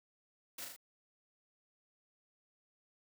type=noise with echo; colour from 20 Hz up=white; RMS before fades=-45 dBFS; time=0.58-0.65 s; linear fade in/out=5 ms; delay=38 ms; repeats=3; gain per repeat=-3 dB; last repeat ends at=0.764 s; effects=high-pass 150 Hz 12 dB/octave